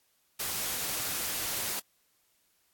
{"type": "noise", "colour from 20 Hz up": "white", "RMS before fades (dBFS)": -33, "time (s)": [0.39, 1.8], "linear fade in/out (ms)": 10, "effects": ["white hiss -71 dBFS RMS until 2.73 s", "AAC 64 kbps"]}